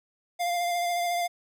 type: tone with vibrato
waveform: square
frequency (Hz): 698.5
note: F5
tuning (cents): 0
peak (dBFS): -26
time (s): 0.39-1.28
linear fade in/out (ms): 20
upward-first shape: triangle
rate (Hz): 14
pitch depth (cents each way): 24
effects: none